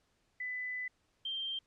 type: tone pair in turn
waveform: sine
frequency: 2000 / 3159 Hz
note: B6 / G7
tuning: +21 / +13 cents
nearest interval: minor sixth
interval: 792 cents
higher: second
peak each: -36 / -35 dBFS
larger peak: second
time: 0.4-0.88 / 1.25-1.59 s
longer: first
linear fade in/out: 5 ms
effects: pink hiss -75 dBFS RMS until 1.66 s + low-pass 8000 Hz 12 dB/octave